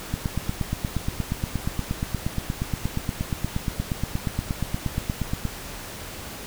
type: click train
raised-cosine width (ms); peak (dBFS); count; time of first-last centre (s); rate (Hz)
5; -12; 46; 0.14-5.453; 8.47
effects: pink hiss -37 dBFS RMS until 6.46 s